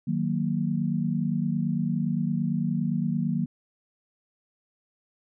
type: chord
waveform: sine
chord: D# minor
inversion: none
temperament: equal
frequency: 155.56 / 185 / 233.1 Hz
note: D#3 / F#3 / A#3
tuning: 0 / 0 / 0 cents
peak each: -28 dBFS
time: 0.07-3.46 s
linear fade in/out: 10 ms
effects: none